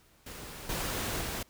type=noise with level steps; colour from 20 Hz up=pink; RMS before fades=-44 / -34 / -36 dBFS; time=0.26-1.43 s; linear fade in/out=5 ms; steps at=0.69 / 1.21 s; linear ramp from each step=5 ms; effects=pink hiss -63 dBFS RMS until 1.49 s